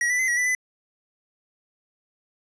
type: tone with pitch steps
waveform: square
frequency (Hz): 1912 / 1982 / 2047 / 1918 / 1984 / 2007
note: A#6 / B6 / C7 / A#6 / B6 / B6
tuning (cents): +43 / +6 / -38 / +49 / +7 / +27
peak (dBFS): -21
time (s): 0.01-0.55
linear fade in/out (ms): 2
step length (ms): 90
effects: resampled to 22050 Hz + 10-bit